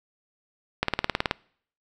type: click train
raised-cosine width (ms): 0.3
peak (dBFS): -6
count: 10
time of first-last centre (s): 0.83-1.311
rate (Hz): 18.7
effects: noise-tail reverb RT60 0.6 s tail -25 dB re dry